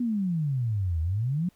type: exponential two-way sweep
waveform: sine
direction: down then up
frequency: 250 to 77.78 to 187.6 Hz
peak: -24 dBFS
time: 0-1.49 s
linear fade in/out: 5 ms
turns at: 1.01 s
effects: pink hiss -65 dBFS RMS until 1.55 s